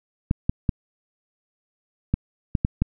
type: clicks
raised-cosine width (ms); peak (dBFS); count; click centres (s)
5; -7; 7; 0.311 / 0.495 / 0.692 / 2.14 / 2.552 / 2.649 / 2.82
effects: none